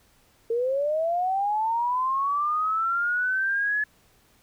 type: linear sweep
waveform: sine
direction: up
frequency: 451.6 to 1715 Hz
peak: -22 dBFS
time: 0.5-3.84 s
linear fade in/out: 5 ms
effects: pink hiss -61 dBFS RMS until 4.42 s